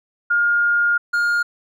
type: tone pair in turn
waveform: sine / triangle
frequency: 1417 / 1417 Hz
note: F6 / F6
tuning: +25 / +25 cents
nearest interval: unison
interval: 0 cents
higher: neither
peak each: -14 / -14 dBFS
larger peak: neither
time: 0.3-0.98 / 1.13-1.43 s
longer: first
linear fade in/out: 10 ms
effects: none